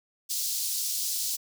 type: high-pass noise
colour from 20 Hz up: pink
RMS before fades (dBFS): -30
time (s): 0.29-1.37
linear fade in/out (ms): 20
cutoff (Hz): 4500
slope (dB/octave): 24
effects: none